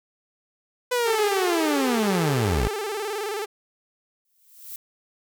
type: linear sweep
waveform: sawtooth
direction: down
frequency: 502 to 46 Hz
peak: -17 dBFS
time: 0.91-2.68 s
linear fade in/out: 10 ms
type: tone with vibrato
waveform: sawtooth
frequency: 417 Hz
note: G#4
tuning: 7 cents sharp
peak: -23 dBFS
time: 1.05-3.46 s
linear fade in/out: 20 ms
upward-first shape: square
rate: 19 Hz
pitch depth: 82 cents each way
type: noise with exponential growth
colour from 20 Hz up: violet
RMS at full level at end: -34 dBFS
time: 4.25-4.76 s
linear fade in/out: 2 ms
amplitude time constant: 110 ms
effects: none